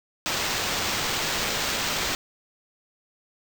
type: noise with sample-and-hold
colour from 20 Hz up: violet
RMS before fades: -27 dBFS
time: 0.26-2.15 s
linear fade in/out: 0 ms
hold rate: 11025 Hz
effects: none